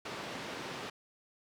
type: band-pass noise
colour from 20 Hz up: pink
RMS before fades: -42 dBFS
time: 0.05-0.9 s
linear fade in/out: 5 ms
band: 200 to 4200 Hz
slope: 12 dB/octave
effects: none